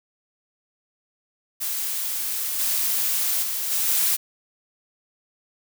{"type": "noise with level steps", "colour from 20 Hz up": "blue", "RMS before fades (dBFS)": [-27, -23, -27, -23, -21], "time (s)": [1.6, 4.17], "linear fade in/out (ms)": 20, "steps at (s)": [2.58, 3.42, 3.7, 3.87], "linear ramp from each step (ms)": 20, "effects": []}